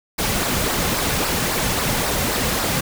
pink noise with flanger, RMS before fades -21 dBFS, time 0.18-2.81 s, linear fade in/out 10 ms, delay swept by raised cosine 0.3 to 3.2 ms, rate 3.7 Hz, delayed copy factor -0.5, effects none

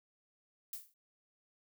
violet noise with exponential decay, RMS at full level -39 dBFS, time 0.73-0.94 s, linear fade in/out 2 ms, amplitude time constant 45 ms, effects none

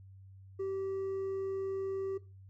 triangle tone with hard clipping, 386.9 Hz, G4, 23 cents flat, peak -32 dBFS, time 0.59-2.18 s, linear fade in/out 10 ms, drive 1 dB, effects noise-tail reverb RT60 0.3 s tail -18 dB re dry + added 96 Hz sine -51 dBFS peak until 2.49 s

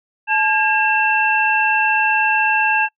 sine tone cluster, 866 / 1626 / 2686 Hz, A5 / G#6 / E7, -28 / -37 / +32 cents, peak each -18 dBFS, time 0.27-2.89 s, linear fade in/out 50 ms, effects noise-tail reverb RT60 0.1 s tail -26 dB re dry

